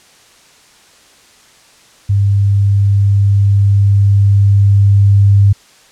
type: tone with level ramp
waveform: sine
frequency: 100 Hz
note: G2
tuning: 35 cents sharp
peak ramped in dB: -8 to -4 dBFS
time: 2.09-5.53 s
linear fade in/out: 10 ms
effects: white hiss -45 dBFS RMS until 5.91 s + low-pass 8000 Hz 12 dB/octave